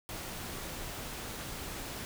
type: noise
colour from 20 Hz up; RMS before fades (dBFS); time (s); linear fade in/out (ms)
pink; -41; 0.09-2.05; 0
effects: none